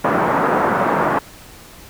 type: band-pass noise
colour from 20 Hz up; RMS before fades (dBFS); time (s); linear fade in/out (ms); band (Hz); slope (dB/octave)
white; -17; 0.04-1.19; 5; 140 to 1300; 24
effects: pink hiss -41 dBFS RMS until 1.89 s